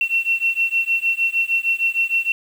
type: beating tone pair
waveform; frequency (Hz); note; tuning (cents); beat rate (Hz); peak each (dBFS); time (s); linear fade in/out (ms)
sine; 2711 / 2717.5; E7 / F7; +48 / -48; 6.5; -20 / -20; 0.01-2.32; 2
effects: 7-bit